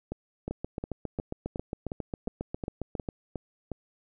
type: two click trains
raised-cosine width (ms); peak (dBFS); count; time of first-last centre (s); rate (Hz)
2; -20 / -19; 11 / 20; 0.12-3.717 / 0.51-3.088; 2.78 / 7.37
effects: none